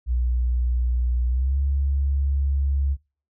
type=tone with pitch glide; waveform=sine; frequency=61 to 69.27 Hz; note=B1 to C#2; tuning=-21 to -1 cents; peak=-19 dBFS; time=0.06-2.97 s; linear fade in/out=50 ms; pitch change=+220 cents; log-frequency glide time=1.28-1.58 s; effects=noise-tail reverb RT60 0.4 s tail -25 dB re dry